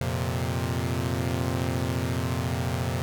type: chord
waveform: sawtooth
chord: F suspended fourth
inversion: none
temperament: equal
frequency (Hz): 87.31 / 116.54 / 130.81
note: F2 / Bb2 / C3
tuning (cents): 0 / 0 / 0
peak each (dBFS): -26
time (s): 0.01-3.02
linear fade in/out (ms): 0
effects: none